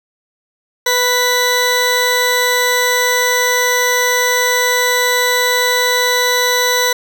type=tone pair together; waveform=20% pulse; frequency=493.9 / 1975.5 Hz; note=B4 / B6; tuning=0 / 0 cents; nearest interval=2 octaves; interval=2400 cents; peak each=-10 dBFS; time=0.86-6.93 s; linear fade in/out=5 ms; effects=none